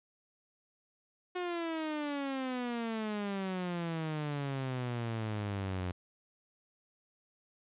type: exponential sweep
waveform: sawtooth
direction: down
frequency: 364.2 to 89 Hz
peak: -30 dBFS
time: 1.35-5.92 s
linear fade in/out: 10 ms
effects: resampled to 8000 Hz + 11-bit